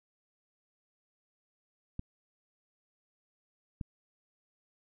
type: clicks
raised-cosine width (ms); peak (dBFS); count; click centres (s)
5; -24; 2; 1.994 / 3.812
effects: none